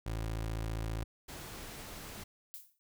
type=tone; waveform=25% pulse; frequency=55 Hz; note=A1; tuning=in tune; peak=-31 dBFS; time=0.06-1.04 s; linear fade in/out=5 ms
type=noise; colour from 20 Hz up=pink; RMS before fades=-46 dBFS; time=1.28-2.24 s; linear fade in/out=10 ms
type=noise with exponential decay; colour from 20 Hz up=violet; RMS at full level=-43 dBFS; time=2.54-2.79 s; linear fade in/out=0 ms; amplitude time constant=53 ms
effects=none